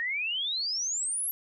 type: exponential sweep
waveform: sine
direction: up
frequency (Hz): 1822 to 11730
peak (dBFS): -28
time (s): 0-1.31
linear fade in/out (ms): 0
effects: none